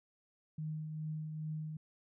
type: tone with tremolo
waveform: sine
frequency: 155.2 Hz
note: D#3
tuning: 4 cents flat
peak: -36 dBFS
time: 0.58-1.77 s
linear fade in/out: 5 ms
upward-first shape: triangle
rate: 2.4 Hz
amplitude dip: 40%
effects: none